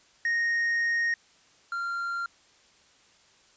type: tone pair in turn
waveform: triangle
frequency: 1861 / 1384.9 Hz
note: A#6 / F6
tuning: -3 / -15 cents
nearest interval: perfect fourth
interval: 512 cents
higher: first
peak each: -22 / -27 dBFS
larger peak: first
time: 0.25-1.14 / 1.72-2.26 s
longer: first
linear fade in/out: 2 ms
effects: white hiss -60 dBFS RMS until 3.56 s + resampled to 16000 Hz